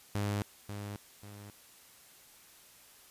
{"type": "tone with echo", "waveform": "sawtooth", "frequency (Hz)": 102.5, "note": "G#2", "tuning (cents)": -22, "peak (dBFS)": -27, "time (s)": [0.15, 0.42], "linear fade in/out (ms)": 0, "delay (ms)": 540, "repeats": 2, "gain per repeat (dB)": -8, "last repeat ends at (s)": 1.5, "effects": ["white hiss -58 dBFS RMS until 3.1 s", "resampled to 32000 Hz"]}